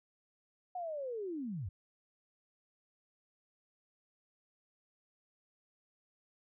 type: linear sweep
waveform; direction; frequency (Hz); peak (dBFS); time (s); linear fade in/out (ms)
sine; down; 740 to 77.78; -37; 0.75-1.69; 5
effects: none